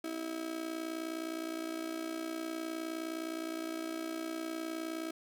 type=tone with amplitude modulation; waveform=35% pulse; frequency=323.7 Hz; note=E4; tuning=31 cents flat; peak=-32 dBFS; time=0.04-5.11 s; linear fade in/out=5 ms; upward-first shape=sine; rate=59.5 Hz; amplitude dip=70%; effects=none